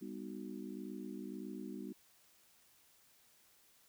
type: harmonic tone with a mistuned harmonic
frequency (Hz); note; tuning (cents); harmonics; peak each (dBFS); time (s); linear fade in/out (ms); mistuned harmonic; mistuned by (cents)
61.74; B1; 0; 3 / 4 / 5 / 6; -47 / -48 / -48 / -51; 0.01-1.93; 10; 3; +130
effects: white hiss -68 dBFS RMS until 3.88 s